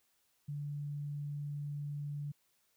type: tone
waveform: sine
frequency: 145.3 Hz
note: D3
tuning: 18 cents flat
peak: -37 dBFS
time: 0.48-2.32 s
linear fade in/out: 10 ms
effects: white hiss -75 dBFS RMS until 2.76 s